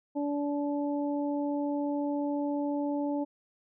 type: harmonic tone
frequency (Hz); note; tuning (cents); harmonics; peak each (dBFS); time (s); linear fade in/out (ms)
288.6; D4; -30; 1 / 2 / 3; -29 / -35 / -39; 0.15-3.25; 20
effects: none